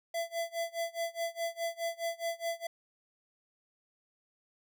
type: tone with tremolo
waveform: square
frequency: 672 Hz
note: E5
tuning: 33 cents sharp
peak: -31 dBFS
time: 0.14-2.67 s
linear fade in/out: 5 ms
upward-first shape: sine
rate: 4.8 Hz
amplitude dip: 95%
effects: none